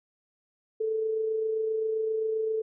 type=tone with amplitude modulation; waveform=sine; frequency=440 Hz; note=A4; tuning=in tune; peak=-24 dBFS; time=0.8-2.62 s; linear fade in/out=10 ms; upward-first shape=sine; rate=27.6 Hz; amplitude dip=35%; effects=none